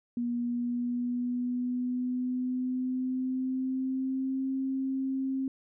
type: tone with pitch glide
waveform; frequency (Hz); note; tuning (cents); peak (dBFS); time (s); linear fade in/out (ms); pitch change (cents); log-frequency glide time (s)
sine; 239.8 to 266.1; A#3 to C4; +49 to +29; -28; 0.17-5.48; 2; +180; 0.37-4.51
effects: none